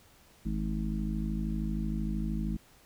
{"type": "harmonic tone with a mistuned harmonic", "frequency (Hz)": 53, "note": "G#1", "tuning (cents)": 36, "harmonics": [1, 3, 4, 5, 6], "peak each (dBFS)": [-33, -36, -34, -45, -41], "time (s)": [0.45, 2.57], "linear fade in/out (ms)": 10, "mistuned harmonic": 1, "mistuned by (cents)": -90, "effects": ["pink hiss -60 dBFS RMS until 2.85 s"]}